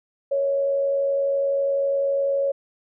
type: tone with frequency modulation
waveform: sine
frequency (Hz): 554.4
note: C#5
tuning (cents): 0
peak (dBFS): -19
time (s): 0.31-2.52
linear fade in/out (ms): 10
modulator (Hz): 88.1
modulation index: 0.27
effects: none